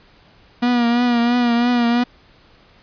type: tone with vibrato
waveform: 45% pulse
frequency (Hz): 240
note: B3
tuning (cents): -49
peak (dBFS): -14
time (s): 0.62-2.04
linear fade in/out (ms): 10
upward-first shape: triangle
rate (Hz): 3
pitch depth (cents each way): 49
effects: pink hiss -51 dBFS RMS until 2.82 s + resampled to 11025 Hz